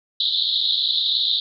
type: band-pass noise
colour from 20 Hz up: white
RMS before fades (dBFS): -21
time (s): 0.2-1.4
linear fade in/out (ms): 2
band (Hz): 3500 to 4100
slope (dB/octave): 96
effects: none